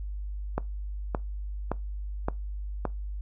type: click train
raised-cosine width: 1 ms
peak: -13 dBFS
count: 5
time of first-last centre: 0.58-2.853 s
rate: 1.76 Hz
effects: noise-tail reverb RT60 0.2 s tail -21 dB re dry + added 50 Hz sine -32 dBFS peak until 3.21 s